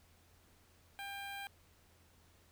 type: tone with notch filter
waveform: 15% pulse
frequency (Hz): 797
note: G5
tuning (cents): +28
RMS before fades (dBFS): -45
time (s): 0.99-1.47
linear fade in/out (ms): 0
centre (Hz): 6900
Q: 1.8
effects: added 84 Hz sine -68 dBFS peak until 2.51 s + pink hiss -68 dBFS RMS until 2.51 s